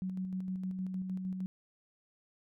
sine tone with tremolo, 186.5 Hz, F#3, 14 cents sharp, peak -33 dBFS, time 0.02-1.46 s, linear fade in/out 0 ms, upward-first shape square, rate 6.5 Hz, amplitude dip 35%, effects none

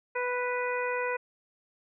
harmonic tone, 493.9 Hz, B4, in tune, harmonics 1 / 2 / 3 / 4 / 5, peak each -31 / -34 / -36 / -37 / -38 dBFS, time 0.15-1.17 s, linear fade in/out 10 ms, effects none

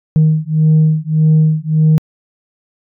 sine beating tone pair, 155.4 / 157.1 Hz, D#3 / D#3, -2 / +17 cents, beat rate 1.7 Hz, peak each -10 dBFS, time 0.16-1.98 s, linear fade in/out 0 ms, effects tanh soft clip ceiling -4 dBFS

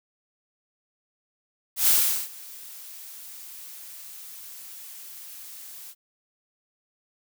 blue noise with ADSR envelope, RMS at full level -18 dBFS, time 1.76-5.95 s, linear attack 120 ms, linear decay 400 ms, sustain -24 dB, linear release 53 ms, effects none

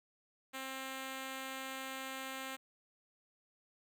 5% pulse tone, 265.2 Hz, C4, 23 cents sharp, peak -30 dBFS, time 0.53-2.57 s, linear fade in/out 20 ms, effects none

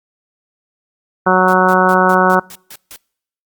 harmonic tone, 185 Hz, F#3, in tune, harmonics 1 / 2 / 3 / 4 / 5 / 6 / 7 / 8, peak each -17 / -17 / -17 / -17 / -17 / -17 / -17 / -17 dBFS, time 1.26-2.4 s, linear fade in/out 10 ms
white noise bursts, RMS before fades -34 dBFS, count 8, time 1.48-2.962 s, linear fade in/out 2 ms, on 54 ms, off 150 ms
effects noise-tail reverb RT60 0.7 s tail -26 dB re dry + Opus 32 kbps

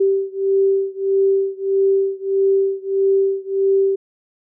sine beating tone pair, 389.1 / 390.7 Hz, G4 / G4, -13 / -6 cents, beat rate 1.6 Hz, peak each -17 / -18 dBFS, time 0-3.96 s, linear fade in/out 10 ms, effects none

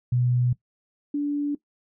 sine tone pair in turn, 123.47 / 289.7 Hz, B2 / D4, 0 / -24 cents, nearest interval octave + minor third, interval 1476 cents, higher second, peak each -19 / -22 dBFS, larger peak first, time 0.12-0.53 / 1.14-1.55 s, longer neither, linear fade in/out 5 ms, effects noise-tail reverb RT60 0.1 s tail -18 dB re dry

